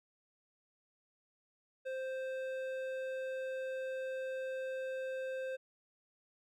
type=tone with hard clipping; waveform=triangle; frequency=523.3 Hz; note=C5; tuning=in tune; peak=-39 dBFS; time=1.85-5.57 s; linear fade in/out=20 ms; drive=14 dB; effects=none